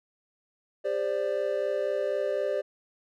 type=chord; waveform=triangle; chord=G suspended fourth; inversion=none; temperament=equal with one note detuned; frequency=400.7 / 523.3 / 587.3 Hz; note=G4 / C5 / D5; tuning=+38 / 0 / 0 cents; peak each=-30 / -29 / -27 dBFS; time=0.84-2.62 s; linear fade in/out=20 ms; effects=none